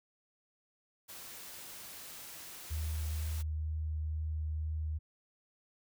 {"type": "noise", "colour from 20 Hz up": "white", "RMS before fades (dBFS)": -48, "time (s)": [1.08, 3.43], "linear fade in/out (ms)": 20}
{"type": "tone with vibrato", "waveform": "sine", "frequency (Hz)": 77.78, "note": "D#2", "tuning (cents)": 0, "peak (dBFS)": -33, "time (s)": [2.7, 4.99], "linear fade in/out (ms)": 20, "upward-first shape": "triangle", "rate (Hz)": 2.1, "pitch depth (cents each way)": 11}
{"effects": []}